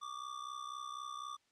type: ring-modulated tone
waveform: square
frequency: 1172 Hz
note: D6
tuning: 4 cents flat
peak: -40 dBFS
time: 0.01-1.37 s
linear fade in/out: 20 ms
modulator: 32 Hz
effects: white hiss -75 dBFS RMS until 1.51 s + low-pass 6000 Hz 12 dB/octave